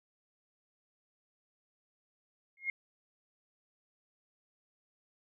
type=tone with exponential growth; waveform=sine; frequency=2143 Hz; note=C7; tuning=41 cents sharp; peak=-27 dBFS; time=2.57-2.7 s; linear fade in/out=2 ms; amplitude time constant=28 ms; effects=none